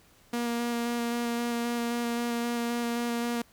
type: tone with vibrato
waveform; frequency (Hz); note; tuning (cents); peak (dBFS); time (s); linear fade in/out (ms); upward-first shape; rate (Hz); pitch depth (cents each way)
sawtooth; 236.7; A#3; +27; -24; 0.33-3.42; 5; square; 3.8; 10
effects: pink hiss -60 dBFS RMS until 3.52 s